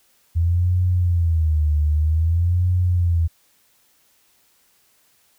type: tone with vibrato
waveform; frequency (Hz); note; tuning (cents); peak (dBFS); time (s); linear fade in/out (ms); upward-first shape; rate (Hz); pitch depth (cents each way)
sine; 82.41; E2; 0; -15; 0.35-3.28; 20; sine; 0.52; 160
effects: white hiss -60 dBFS RMS until 5.38 s